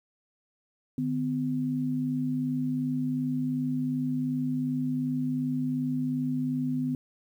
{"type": "tone pair together", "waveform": "sine", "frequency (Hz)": [150.6, 253.3], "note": ["D3", "B3"], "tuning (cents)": [44, 44], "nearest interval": "major sixth", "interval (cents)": 900, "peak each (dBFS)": [-32, -27], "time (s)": [0.98, 6.95], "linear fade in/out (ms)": 2, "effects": ["10-bit"]}